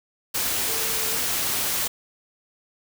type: tone in noise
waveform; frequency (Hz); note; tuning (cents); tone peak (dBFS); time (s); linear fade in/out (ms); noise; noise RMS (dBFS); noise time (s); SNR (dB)
sine; 445.9; A4; +23; -36; 0.67-1.18; 10; white; -25; 0.34-1.88; -14
effects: none

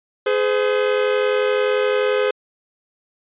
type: tone pair together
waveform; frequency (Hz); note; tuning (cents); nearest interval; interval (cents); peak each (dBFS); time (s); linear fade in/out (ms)
45% pulse; 420 / 511.5; G#4 / C5; +19 / -39; minor third; 342; -19; 0.26-2.31; 5
effects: resampled to 8000 Hz

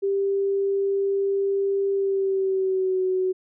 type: tone with pitch glide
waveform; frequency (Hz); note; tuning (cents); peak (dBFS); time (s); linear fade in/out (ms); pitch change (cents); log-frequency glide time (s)
sine; 394.6 to 372.5; G4 to F#4; +11 to +12; -20; 0.02-3.33; 20; -99; 1.92-3.01
effects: none

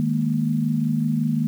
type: chord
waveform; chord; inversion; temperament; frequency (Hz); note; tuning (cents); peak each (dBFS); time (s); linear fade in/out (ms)
sine; D# suspended fourth; none; equal with one note detuned; 155.03 / 207.7 / 233.1; D#3 / G#3 / A#3; -6 / 0 / 0; -23 / -26 / -22; 0-1.47; 0
effects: 8-bit

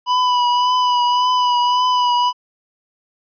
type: tone with vibrato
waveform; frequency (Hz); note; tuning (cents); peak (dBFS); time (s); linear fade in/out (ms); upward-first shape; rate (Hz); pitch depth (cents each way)
square; 987.8; B5; 0; -14; 0.06-2.33; 50; triangle; 1.8; 32
effects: resampled to 11025 Hz

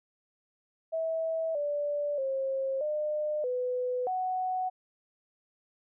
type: tone with pitch steps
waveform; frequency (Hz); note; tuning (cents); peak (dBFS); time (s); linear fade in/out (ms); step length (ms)
sine; 649 / 583 / 536 / 604 / 499.6 / 742; E5 / D5 / C5 / D5 / B4 / F#5; -27 / -13 / +42 / +48 / +20 / +5; -28; 0.92-4.7; 20; 630
effects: none

